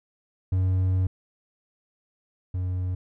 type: tone pair in turn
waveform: triangle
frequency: 93 / 91.4 Hz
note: F#2 / F#2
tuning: +9 / -21 cents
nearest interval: unison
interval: 30 cents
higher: first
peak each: -18 / -23 dBFS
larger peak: first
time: 0.52-1.07 / 2.54-2.95 s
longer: first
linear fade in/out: 5 ms
effects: none

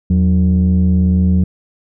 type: tone pair together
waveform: sine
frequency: 82 / 183.94 Hz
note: E2 / F#3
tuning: -9 / -10 cents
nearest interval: octave + major second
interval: 1399 cents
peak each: -10 dBFS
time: 0.1-1.44 s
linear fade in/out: 5 ms
effects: tanh soft clip ceiling -6 dBFS

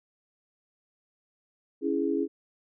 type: chord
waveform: sine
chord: C# minor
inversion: none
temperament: equal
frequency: 277.2 / 329.6 / 415.3 Hz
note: C#4 / E4 / G#4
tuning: 0 / 0 / 0 cents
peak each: -29 dBFS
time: 1.81-2.28 s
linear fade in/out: 50 ms
effects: none

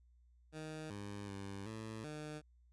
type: tone with pitch steps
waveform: 15% pulse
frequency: 155.9 / 101.7 / 98.8 / 110.3 / 151.8 Hz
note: D#3 / G#2 / G2 / A2 / D#3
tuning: +4 / -36 / +14 / +5 / -42 cents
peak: -38 dBFS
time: 0.52-2.42 s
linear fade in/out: 50 ms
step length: 380 ms
effects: added 60 Hz sine -64 dBFS peak until 2.72 s + resampled to 24000 Hz

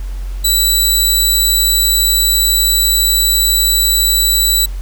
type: tone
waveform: 15% pulse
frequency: 3951 Hz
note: B7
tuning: in tune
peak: -3 dBFS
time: 0.44-4.66 s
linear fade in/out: 10 ms
effects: added 45 Hz sine -19 dBFS peak until 4.81 s + pink hiss -41 dBFS RMS until 4.81 s

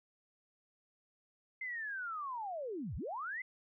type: linear two-way sweep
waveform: sine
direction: down then up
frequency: 2093 to 51.91 to 2093 Hz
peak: -38 dBFS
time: 1.61-3.42 s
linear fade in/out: 5 ms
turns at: 2.96 s
effects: none

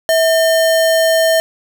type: tone with sample-and-hold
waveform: sine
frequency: 650 Hz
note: E5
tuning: 24 cents flat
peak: -9 dBFS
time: 0.09-1.4 s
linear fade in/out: 0 ms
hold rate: 2450 Hz
effects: none

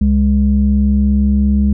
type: tone pair together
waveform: sine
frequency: 68.68 / 205.8 Hz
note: C#2 / G#3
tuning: -15 / -16 cents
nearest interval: octave + perfect fifth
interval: 1899 cents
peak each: -11 dBFS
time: 0.01-1.73 s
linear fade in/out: 5 ms
effects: tanh soft clip ceiling -3 dBFS

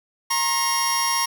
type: tone cluster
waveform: sawtooth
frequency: 939 / 1076 / 5600 Hz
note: A#5 / C6 / F8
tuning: +12 / +48 / +4 cents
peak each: -21 dBFS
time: 0.3-1.26 s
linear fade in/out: 10 ms
effects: none

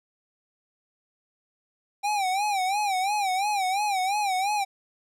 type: tone with vibrato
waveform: square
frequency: 789 Hz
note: G5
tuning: 11 cents sharp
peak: -24 dBFS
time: 2.03-4.65 s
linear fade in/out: 20 ms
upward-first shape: sine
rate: 2.9 Hz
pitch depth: 120 cents each way
effects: low-pass 11000 Hz 12 dB/octave + 11-bit

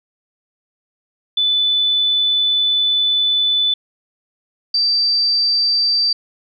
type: tone pair in turn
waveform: sine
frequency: 3495 / 4665 Hz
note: A7 / D8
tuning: -12 / -12 cents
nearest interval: perfect fourth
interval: 500 cents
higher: second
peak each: -13 dBFS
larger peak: neither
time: 1.37-3.74 / 4.74-6.13 s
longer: first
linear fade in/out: 5 ms
effects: none

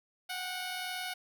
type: tone pair together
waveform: 10% pulse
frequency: 732 / 773.5 Hz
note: F#5 / G5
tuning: -19 / -23 cents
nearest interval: minor second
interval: 96 cents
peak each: -28 / -37 dBFS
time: 0.29-1.14 s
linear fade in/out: 10 ms
effects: none

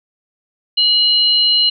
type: tone pair together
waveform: sine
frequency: 2916 / 4124 Hz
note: F#7 / C8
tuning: -26 / -26 cents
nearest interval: tritone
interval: 600 cents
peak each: -13 dBFS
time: 0.77-1.7 s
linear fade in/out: 10 ms
effects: none

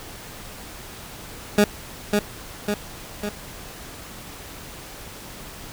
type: tone with echo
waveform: 20% pulse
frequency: 206.9 Hz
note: G#3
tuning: 6 cents flat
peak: -8 dBFS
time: 1.58-1.64 s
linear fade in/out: 2 ms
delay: 550 ms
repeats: 3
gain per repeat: -4 dB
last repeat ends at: 3.29 s
effects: pink hiss -39 dBFS RMS until 5.72 s

